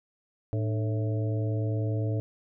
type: harmonic tone with a mistuned harmonic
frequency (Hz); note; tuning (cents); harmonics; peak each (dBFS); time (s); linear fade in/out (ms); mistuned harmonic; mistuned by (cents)
110; A2; 0; 1 / 3 / 4 / 5 / 6; -26 / -36 / -38 / -40 / -42; 0.53-2.2; 0; 3; -150
effects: none